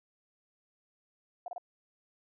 sine tone bursts, 712 Hz, F5, 33 cents sharp, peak -36 dBFS, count 3, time 1.46-1.581 s, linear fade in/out 2 ms, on 21 ms, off 29 ms, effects none

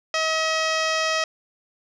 15% pulse tone with low-pass filter, 638 Hz, D#5, 43 cents sharp, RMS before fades -23 dBFS, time 0.14-1.24 s, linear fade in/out 2 ms, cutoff 4700 Hz, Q 6.5, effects none

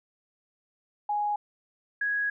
sine tone pair in turn, 830.6 / 1661.2 Hz, G#5 / G#6, 0 / 0 cents, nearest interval octave, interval 1200 cents, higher second, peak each -25 dBFS, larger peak neither, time 1.09-1.36 / 2.01-2.3 s, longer second, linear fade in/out 5 ms, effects none

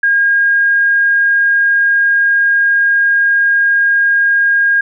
sine tone, 1623 Hz, G#6, 40 cents flat, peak -8 dBFS, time 0.03-4.81 s, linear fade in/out 5 ms, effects none

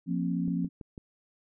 sine chord, F suspended fourth, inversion none, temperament equal with one note detuned, 174.61 / 233.1 / 268.4 Hz, F3 / Bb3 / C4, 0 / 0 / +44 cents, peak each -29 / -34 / -32 dBFS, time 0.06-0.69 s, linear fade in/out 50 ms
click train, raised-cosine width 3 ms, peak -29 dBFS, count 4, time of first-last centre 0.48-0.978 s, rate 6.02 Hz
effects none

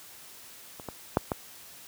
clicks, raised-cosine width 1 ms, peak -27 / -21 / -7 / -13 dBFS, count 4, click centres 0.798 / 0.887 / 1.171 / 1.318 s, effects white hiss -49 dBFS RMS until 1.87 s + high-pass 60 Hz 12 dB/octave

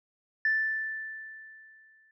sine tone with exponential decay, 1762 Hz, A6, 2 cents sharp, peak -21 dBFS, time 0.45-2.11 s, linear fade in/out 2 ms, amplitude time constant 360 ms, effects tanh soft clip ceiling -18 dBFS

